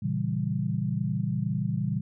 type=chord; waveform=sine; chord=A# diminished seventh; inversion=none; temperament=equal; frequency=116.54 / 138.59 / 164.81 / 196 Hz; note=A#2 / C#3 / E3 / G3; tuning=0 / 0 / 0 / 0 cents; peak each=-31 dBFS; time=0.02-2.01 s; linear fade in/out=10 ms; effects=none